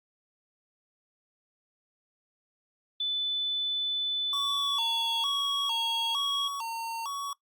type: tone with pitch glide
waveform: sine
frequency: 3500 to 3307 Hz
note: A7 to G#7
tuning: -10 to -8 cents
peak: -27 dBFS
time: 3-6.48 s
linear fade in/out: 5 ms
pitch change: -98 cents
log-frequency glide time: 4.38-5.42 s
type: tone with vibrato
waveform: square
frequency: 1013 Hz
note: B5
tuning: 44 cents sharp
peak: -33 dBFS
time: 4.33-7.33 s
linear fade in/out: 2 ms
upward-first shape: square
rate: 1.1 Hz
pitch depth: 180 cents each way
effects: noise-tail reverb RT60 0.1 s tail -20 dB re dry + Opus 48 kbps